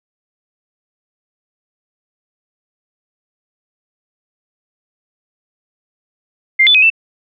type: tone with pitch steps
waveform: sine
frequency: 2101 / 3485 / 2523 / 2661 Hz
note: C7 / A7 / D#7 / E7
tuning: +7 / -17 / +23 / +16 cents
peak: -6 dBFS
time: 6.59-6.902 s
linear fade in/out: 10 ms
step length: 78 ms
effects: none